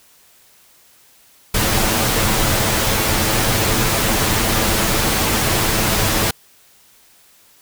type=noise with comb filter; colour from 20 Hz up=pink; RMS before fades=-17 dBFS; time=1.54-6.31 s; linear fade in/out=5 ms; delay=9.1 ms; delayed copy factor=+0.5; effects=white hiss -51 dBFS RMS until 7.61 s